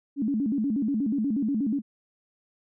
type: tone with vibrato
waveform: sine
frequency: 246.9 Hz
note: B3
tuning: in tune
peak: -23 dBFS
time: 0.16-1.82 s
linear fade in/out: 50 ms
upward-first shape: square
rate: 8.3 Hz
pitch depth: 230 cents each way
effects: none